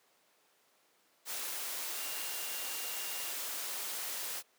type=tone in noise; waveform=sine; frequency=2794 Hz; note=F7; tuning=in tune; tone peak=-48 dBFS; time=1.95-3.34 s; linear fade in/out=50 ms; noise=white; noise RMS=-39 dBFS; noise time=1.25-4.43 s; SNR=-12 dB; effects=pink hiss -69 dBFS RMS until 4.58 s + high-pass 400 Hz 12 dB/octave